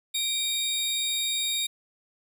sawtooth tone pair together, 2349 / 3729 Hz, D7 / A#7, 0 / 0 cents, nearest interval minor sixth, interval 800 cents, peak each -32 / -23 dBFS, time 0.14-1.67 s, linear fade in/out 10 ms, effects none

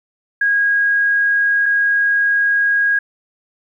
sine tone pair in turn, 1640 / 1640 Hz, G#6 / G#6, -22 / -22 cents, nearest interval unison, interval 0 cents, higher neither, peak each -12 dBFS, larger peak neither, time 0.41-1.66 / 1.66-2.99 s, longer second, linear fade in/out 5 ms, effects 9-bit

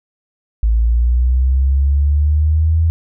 sine linear sweep, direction up, 54.4 to 82.41 Hz, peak -10 dBFS, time 0.63-2.9 s, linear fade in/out 0 ms, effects none

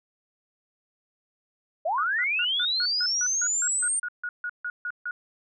sine linear sweep, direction up, 587.3 to 8870 Hz, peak -23 dBFS, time 1.85-4 s, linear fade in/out 10 ms
sine tone bursts, 1451 Hz, F#6, 34 cents flat, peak -28 dBFS, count 16, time 1.98-5.11 s, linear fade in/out 2 ms, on 55 ms, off 150 ms
effects none

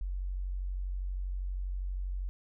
sine tone, 46.25 Hz, F#1, in tune, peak -32 dBFS, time 0.01-2.29 s, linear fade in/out 0 ms, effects none

